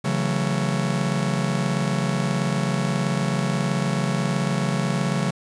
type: chord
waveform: 45% pulse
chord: F# minor seventh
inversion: second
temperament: just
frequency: 138.75 / 166.5 / 185 / 222 Hz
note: C#3 / E3 / F#3 / A3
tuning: +2 / +18 / 0 / +16 cents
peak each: -25 / -28 / -26 / -29 dBFS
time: 0.04-5.31 s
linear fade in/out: 10 ms
effects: resampled to 22050 Hz + 8-bit